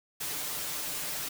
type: noise with comb filter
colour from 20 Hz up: white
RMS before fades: -35 dBFS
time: 0.2-1.29 s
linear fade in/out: 10 ms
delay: 6.7 ms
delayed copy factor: +0.9
effects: none